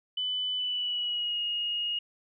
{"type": "tone with pitch glide", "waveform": "sine", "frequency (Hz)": [3000, 2868], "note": ["F#7", "F7"], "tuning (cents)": [23, 45], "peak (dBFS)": -28, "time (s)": [0.17, 1.99], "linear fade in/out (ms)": 5, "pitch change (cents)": -78, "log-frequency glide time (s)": [0.57, 1.41], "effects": []}